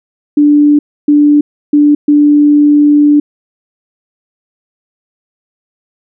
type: tone bursts at uneven times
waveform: sine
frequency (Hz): 293.7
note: D4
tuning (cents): 0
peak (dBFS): -3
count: 4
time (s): 0.37-0.79 / 1.08-1.41 / 1.73-1.95 / 2.08-3.2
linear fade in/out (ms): 5
effects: none